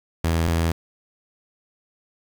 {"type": "tone pair in turn", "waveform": "sawtooth", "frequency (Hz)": [82.41, 82.78], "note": ["E2", "E2"], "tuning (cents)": [0, 8], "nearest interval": "unison", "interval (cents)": 8, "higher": "second", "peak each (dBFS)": -15, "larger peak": "neither", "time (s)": [[0.24, 0.48], [0.48, 0.72]], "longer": "neither", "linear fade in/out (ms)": 5, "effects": ["7-bit"]}